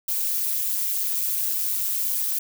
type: noise with amplitude modulation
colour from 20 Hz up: violet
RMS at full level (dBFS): -21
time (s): 0.08-2.39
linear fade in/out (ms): 5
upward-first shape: sine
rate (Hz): 199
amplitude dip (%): 90
effects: none